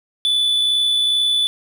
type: tone with amplitude modulation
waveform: triangle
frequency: 3477 Hz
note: A7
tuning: 21 cents flat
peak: -12 dBFS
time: 0.25-1.47 s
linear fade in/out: 0 ms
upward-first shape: sine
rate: 62.3 Hz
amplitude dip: 25%
effects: none